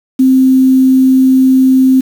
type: tone with quantisation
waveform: sine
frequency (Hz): 261.6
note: C4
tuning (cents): 0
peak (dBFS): -4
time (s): 0.19-2.01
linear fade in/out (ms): 10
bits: 5
effects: none